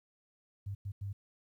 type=tone bursts at uneven times; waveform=sine; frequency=99.5 Hz; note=G2; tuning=26 cents sharp; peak=-36 dBFS; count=3; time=0.66-0.75 / 0.85-0.92 / 1.01-1.13 s; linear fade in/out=10 ms; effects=12-bit